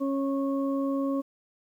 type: harmonic tone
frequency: 274.5 Hz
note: C#4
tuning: 17 cents flat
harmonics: 1 / 2 / 4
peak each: -26 / -32 / -38 dBFS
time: 0-1.22 s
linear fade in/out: 20 ms
effects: 10-bit